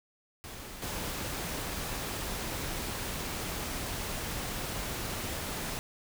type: noise with level steps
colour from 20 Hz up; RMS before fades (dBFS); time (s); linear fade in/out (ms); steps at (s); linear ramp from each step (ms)
pink; -44 / -36; 0.44-5.79; 0; 0.82; 5
effects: none